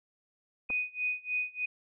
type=tone with tremolo; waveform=sine; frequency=2489 Hz; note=D#7; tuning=in tune; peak=-27 dBFS; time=0.69-1.66 s; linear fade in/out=10 ms; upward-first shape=sine; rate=3.3 Hz; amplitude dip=95%
type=clicks; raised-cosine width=1 ms; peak=-30 dBFS; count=2; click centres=0.701 / 0.705 s
effects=none